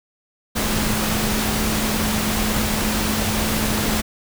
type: tone in noise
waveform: sine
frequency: 214.6 Hz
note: A3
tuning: 43 cents flat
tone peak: -24 dBFS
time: 0.55-4.02 s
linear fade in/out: 20 ms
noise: pink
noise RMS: -22 dBFS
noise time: 0.55-4.02 s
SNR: -5 dB
effects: none